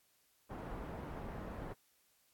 pink low-pass noise, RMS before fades -45 dBFS, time 0.49-1.74 s, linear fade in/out 20 ms, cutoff 1100 Hz, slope 12 dB/octave, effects white hiss -73 dBFS RMS until 2.33 s + AAC 64 kbps

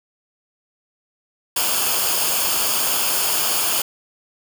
white noise with comb filter, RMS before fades -20 dBFS, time 1.56-3.82 s, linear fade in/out 5 ms, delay 0.51 ms, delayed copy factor -0.6, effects none

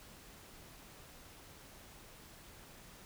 silence, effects pink hiss -56 dBFS RMS until 3.05 s

